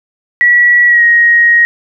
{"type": "tone with pitch glide", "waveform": "sine", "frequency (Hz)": [1935, 1882.1], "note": ["B6", "A#6"], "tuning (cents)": [-36, 16], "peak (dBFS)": -4, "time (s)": [0.41, 1.65], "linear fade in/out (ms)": 0, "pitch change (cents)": -48, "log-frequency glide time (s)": [0.87, 1.03], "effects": []}